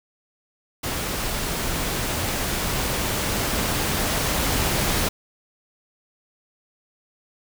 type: noise with level ramp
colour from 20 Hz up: pink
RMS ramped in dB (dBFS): -27 to -22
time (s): 0.83-5.09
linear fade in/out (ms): 10
effects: none